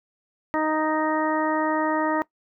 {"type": "harmonic tone", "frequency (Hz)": 311.1, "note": "D#4", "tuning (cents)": 0, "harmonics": [1, 2, 3, 4, 5, 6], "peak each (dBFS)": [-25, -27, -26, -30, -39, -32], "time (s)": [0.54, 2.22], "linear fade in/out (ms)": 0, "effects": ["noise-tail reverb RT60 0.1 s tail -20 dB re dry"]}